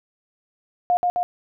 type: tone with echo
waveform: sine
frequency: 712 Hz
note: F5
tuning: 33 cents sharp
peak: -15 dBFS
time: 0.9-0.97 s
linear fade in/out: 0 ms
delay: 130 ms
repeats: 2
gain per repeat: -2 dB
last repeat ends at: 1.23 s
effects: none